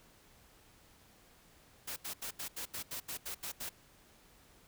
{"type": "noise bursts", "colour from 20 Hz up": "white", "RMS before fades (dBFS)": -41, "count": 11, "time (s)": [1.87, 3.694], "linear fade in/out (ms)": 10, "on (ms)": 94, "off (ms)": 79, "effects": ["pink hiss -63 dBFS RMS until 4.67 s"]}